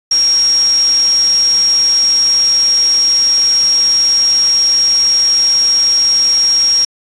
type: tone in noise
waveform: sine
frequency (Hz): 5588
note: F8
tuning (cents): 0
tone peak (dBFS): -8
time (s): 0.11-6.85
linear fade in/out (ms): 5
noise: white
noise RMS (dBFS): -25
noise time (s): 0.11-6.85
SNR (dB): +14
effects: resampled to 22050 Hz